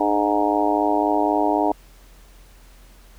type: harmonic tone with a mistuned harmonic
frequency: 103.83 Hz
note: G#2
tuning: in tune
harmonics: 3 / 4 / 5 / 6 / 7 / 8 / 9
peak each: -22 / -26 / -31 / -25 / -23 / -25 / -25 dBFS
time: 0-1.72 s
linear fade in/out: 5 ms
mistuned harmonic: 3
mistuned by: -51 cents
effects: added 43 Hz sine -46 dBFS peak until 3.18 s + pink hiss -53 dBFS RMS until 3.18 s